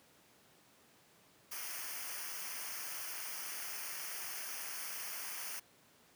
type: noise with comb filter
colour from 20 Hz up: white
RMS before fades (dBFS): -43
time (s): 1.51-5.6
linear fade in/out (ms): 10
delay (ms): 0.26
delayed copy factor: -0.8
effects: pink hiss -65 dBFS RMS until 6.15 s + high-pass 150 Hz 12 dB/octave